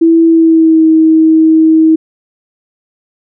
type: tone with pitch glide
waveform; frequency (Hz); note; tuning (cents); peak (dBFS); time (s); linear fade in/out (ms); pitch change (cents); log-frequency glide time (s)
sine; 329.6 to 318.9; E4 to D#4; 0 to +43; -3; 0.01-1.96; 10; -57; 0.25-0.86
effects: none